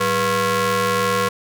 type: ring-modulated tone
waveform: sawtooth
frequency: 297.9 Hz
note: D4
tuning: 25 cents sharp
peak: -10 dBFS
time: 0-1.29 s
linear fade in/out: 10 ms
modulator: 786 Hz
effects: none